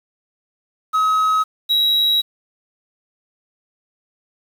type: tone pair in turn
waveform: triangle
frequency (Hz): 1275 / 3863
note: D#6 / B7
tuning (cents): +42 / -39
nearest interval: octave + perfect fifth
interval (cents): 1919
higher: second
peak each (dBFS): -12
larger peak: neither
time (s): 0.93-1.44 / 1.69-2.22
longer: second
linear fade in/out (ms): 20
effects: 7-bit